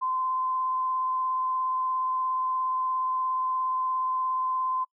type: tone with vibrato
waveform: sine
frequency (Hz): 1032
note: C6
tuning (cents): -24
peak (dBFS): -25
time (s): 0.01-4.85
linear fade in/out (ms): 20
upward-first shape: sine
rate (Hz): 17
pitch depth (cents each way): 12
effects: noise-tail reverb RT60 0.1 s tail -24 dB re dry